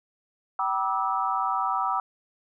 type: tone cluster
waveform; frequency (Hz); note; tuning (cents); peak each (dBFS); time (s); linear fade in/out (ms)
sine; 770 / 966 / 1183 / 1303; G5 / B5 / D6 / E6; -31 / -39 / +12 / -20; -29; 0.59-2; 2
effects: none